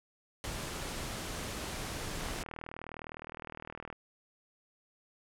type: noise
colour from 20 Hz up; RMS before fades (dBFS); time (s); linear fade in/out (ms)
pink; -39; 0.44-2.43; 0
type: click train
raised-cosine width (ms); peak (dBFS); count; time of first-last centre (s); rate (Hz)
0.5; -27; 69; 2.21-3.927; 39.6
effects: low-pass 11000 Hz 12 dB/octave